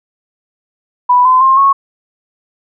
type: tone with pitch steps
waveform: sine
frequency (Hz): 987.8 / 1023.8 / 1061.1 / 1099.8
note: B5 / C6 / C6 / C#6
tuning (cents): 0 / -38 / +24 / -14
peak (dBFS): -5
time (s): 1.09-1.73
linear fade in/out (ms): 10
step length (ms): 160
effects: none